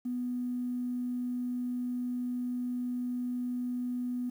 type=tone; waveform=triangle; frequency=246.9 Hz; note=B3; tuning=in tune; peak=-27 dBFS; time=0.05-4.3 s; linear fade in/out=10 ms; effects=tanh soft clip ceiling -29 dBFS + 10-bit